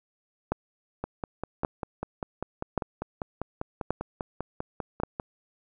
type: two click trains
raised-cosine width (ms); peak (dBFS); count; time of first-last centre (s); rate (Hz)
1; -11 / -17; 5 / 22; 0.52-5.035 / 1.04-5.198; 0.886 / 5.05
effects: none